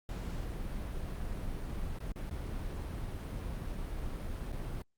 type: noise with dropouts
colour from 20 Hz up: brown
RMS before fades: -38 dBFS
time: 0.09-4.82 s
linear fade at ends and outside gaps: 1 ms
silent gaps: 1.987-2.003 / 2.119-2.159 / 2.296-2.31 / 4.52-4.526 s
effects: Opus 48 kbps